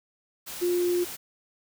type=tone in noise; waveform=sine; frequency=353.5 Hz; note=F4; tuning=21 cents sharp; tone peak=-22 dBFS; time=0.61-1.05 s; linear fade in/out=20 ms; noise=white; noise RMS=-38 dBFS; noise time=0.46-1.17 s; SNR=+13 dB; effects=none